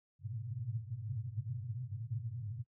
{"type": "band-pass noise", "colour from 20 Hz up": "white", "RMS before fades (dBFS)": -41, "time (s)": [0.19, 2.65], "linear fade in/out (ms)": 50, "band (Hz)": [100, 130], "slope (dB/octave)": 96, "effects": ["noise-tail reverb RT60 0.1 s tail -26 dB re dry"]}